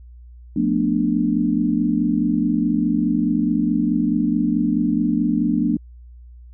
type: chord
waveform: sine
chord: B half-diminished seventh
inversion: second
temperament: just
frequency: 177.8 / 222.2 / 246.9 / 296.3 Hz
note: F3 / A3 / B3 / D4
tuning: +31 / +17 / 0 / +15 cents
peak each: -24 / -21 / -22 / -21 dBFS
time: 0.56-5.77 s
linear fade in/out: 5 ms
effects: added 60 Hz sine -39 dBFS peak until 6.53 s